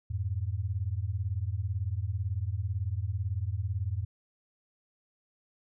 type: beating tone pair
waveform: sine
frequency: 87.31 / 105.31 Hz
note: F2 / G#2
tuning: 0 / +25 cents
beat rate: 18 Hz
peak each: -32 / -32 dBFS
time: 0.1-4.05 s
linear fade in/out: 10 ms
effects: none